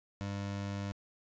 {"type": "tone", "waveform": "25% pulse", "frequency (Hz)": 100, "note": "G2", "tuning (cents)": 35, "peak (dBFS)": -32, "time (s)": [0.21, 0.92], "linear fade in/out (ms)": 0, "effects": ["resampled to 16000 Hz"]}